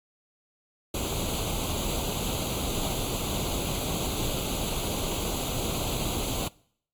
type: noise with comb filter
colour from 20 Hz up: pink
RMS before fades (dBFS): -30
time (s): 0.94-6.48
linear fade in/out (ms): 5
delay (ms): 0.28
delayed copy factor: +0.85
effects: noise-tail reverb RT60 0.6 s tail -22 dB re dry + AAC 64 kbps